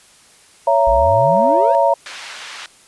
sine chord, A# diminished, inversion first, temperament just, 559.4 / 671.3 / 932.3 Hz, C#5 / E5 / A#5, +16 / +31 / 0 cents, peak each -15 dBFS, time 0.67-1.94 s, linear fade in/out 5 ms
triangle exponential sweep, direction up, 47.11 to 580 Hz, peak -18 dBFS, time 0.87-1.75 s, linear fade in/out 0 ms
pink band-pass noise, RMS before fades -33 dBFS, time 2.06-2.66 s, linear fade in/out 0 ms, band 1300 to 4900 Hz, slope 12 dB/octave
effects white hiss -48 dBFS RMS until 2.87 s + resampled to 24000 Hz

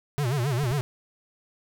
square tone with vibrato, 131.9 Hz, C3, 14 cents sharp, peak -24 dBFS, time 0.18-0.81 s, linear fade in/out 0 ms, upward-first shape sine, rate 7.4 Hz, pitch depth 210 cents each way
clicks, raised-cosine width 5 ms, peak -24 dBFS, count 2, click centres 0.636 / 0.713 s
effects none

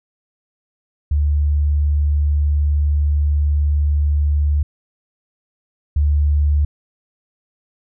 sine tone pair in turn, 73.42 / 73.42 Hz, D2 / D2, 0 / 0 cents, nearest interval unison, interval 0 cents, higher neither, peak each -13 / -12 dBFS, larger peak second, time 1.11-4.63 / 5.96-6.65 s, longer first, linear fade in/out 5 ms, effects none

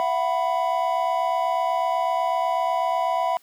triangle chord, E suspended second, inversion none, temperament equal with one note detuned, 671.9 / 740 / 987.8 Hz, E5 / F#5 / B5, +33 / 0 / 0 cents, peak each -23 dBFS, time 0-3.37 s, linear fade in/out 0 ms, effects white hiss -58 dBFS RMS until 3.42 s + high-pass 200 Hz 12 dB/octave

